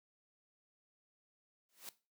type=noise with exponential growth; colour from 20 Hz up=white; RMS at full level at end=-44 dBFS; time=1.69-1.89 s; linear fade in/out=1 ms; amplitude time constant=43 ms; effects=noise-tail reverb RT60 0.3 s tail -17 dB re dry + high-pass 200 Hz 12 dB/octave